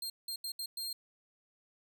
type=tone bursts at uneven times; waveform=sawtooth; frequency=4203 Hz; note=C8; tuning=7 cents sharp; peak=-34 dBFS; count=5; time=0.02-0.1 / 0.28-0.36 / 0.44-0.52 / 0.59-0.66 / 0.77-0.93 s; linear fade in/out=5 ms; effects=none